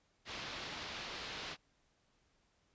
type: low-pass noise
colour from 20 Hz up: white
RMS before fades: -45 dBFS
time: 0.25-1.57 s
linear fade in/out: 50 ms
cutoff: 4500 Hz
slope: 24 dB/octave
effects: pink hiss -75 dBFS RMS until 2.74 s + resampled to 16000 Hz

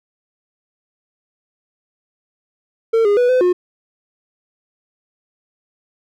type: tone with pitch steps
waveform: triangle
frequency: 453.3 / 408.9 / 490.6 / 508 / 359.2 Hz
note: A#4 / G#4 / B4 / B4 / F4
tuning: -48 / -27 / -12 / +49 / +49 cents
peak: -9 dBFS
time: 2.93-3.53 s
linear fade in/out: 10 ms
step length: 120 ms
effects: none

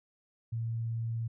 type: tone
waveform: sine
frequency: 114.6 Hz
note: A#2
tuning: 29 cents flat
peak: -31 dBFS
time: 0.52-1.28 s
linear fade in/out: 10 ms
effects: none

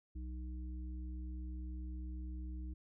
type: harmonic tone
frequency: 62.3 Hz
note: B1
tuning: 16 cents sharp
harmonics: 1 / 3 / 5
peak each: -41 / -55 / -53 dBFS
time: 0.15-2.74 s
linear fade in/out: 10 ms
effects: none

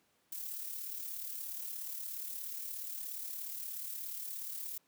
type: noise with amplitude modulation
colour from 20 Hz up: violet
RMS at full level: -40 dBFS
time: 0.32-4.78 s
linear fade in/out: 5 ms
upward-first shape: sine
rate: 36.9 Hz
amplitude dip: 45%
effects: pink hiss -73 dBFS RMS until 4.87 s + high-pass 150 Hz 12 dB/octave

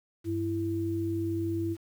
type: tone pair together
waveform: sine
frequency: 98.82 / 332.4 Hz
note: G2 / E4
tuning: +14 / +15 cents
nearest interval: octave + major sixth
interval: 2101 cents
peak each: -33 / -29 dBFS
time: 0.24-1.77 s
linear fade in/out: 50 ms
effects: 9-bit

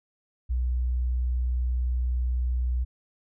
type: tone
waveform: sine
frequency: 61.74 Hz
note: B1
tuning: in tune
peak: -23 dBFS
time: 0.49-2.85 s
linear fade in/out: 20 ms
effects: none

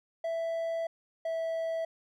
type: tone pair in turn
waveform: triangle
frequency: 661 / 654.9 Hz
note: E5 / E5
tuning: +5 / -11 cents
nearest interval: unison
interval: 16 cents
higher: first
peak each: -28 dBFS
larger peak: neither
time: 0.24-0.87 / 1.25-1.85 s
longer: first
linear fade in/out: 5 ms
effects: none

